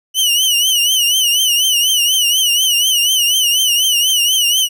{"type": "tone with vibrato", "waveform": "sawtooth", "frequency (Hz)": 2960, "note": "F#7", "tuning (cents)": 0, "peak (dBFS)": -8, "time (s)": [0.14, 4.69], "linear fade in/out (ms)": 50, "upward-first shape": "triangle", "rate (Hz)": 4.1, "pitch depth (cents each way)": 120, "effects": []}